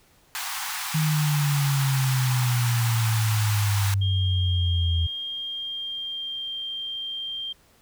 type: high-pass noise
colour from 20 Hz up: pink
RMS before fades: -31 dBFS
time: 0.35-3.94 s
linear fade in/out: 0 ms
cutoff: 760 Hz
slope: 96 dB/octave
type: exponential sweep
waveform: sine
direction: down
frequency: 157.1 to 82.41 Hz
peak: -20 dBFS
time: 0.94-5.07 s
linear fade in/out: 10 ms
type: tone with pitch glide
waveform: sine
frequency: 3219 to 3178 Hz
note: G7 to G7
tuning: +45 to +23 cents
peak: -29 dBFS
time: 4.01-7.53 s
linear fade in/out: 10 ms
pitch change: -22 cents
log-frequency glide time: 5.23-6.57 s
effects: pink hiss -59 dBFS RMS until 7.81 s